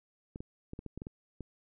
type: clicks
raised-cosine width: 3 ms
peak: -28 dBFS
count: 9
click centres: 0.359 / 0.405 / 0.734 / 0.791 / 0.863 / 0.976 / 1.019 / 1.069 / 1.407 s
effects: none